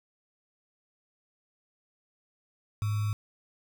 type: tone with sample-and-hold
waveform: sine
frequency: 105.1 Hz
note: G#2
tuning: 21 cents sharp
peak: -26 dBFS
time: 2.82-3.13 s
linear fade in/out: 0 ms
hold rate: 1225 Hz
effects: none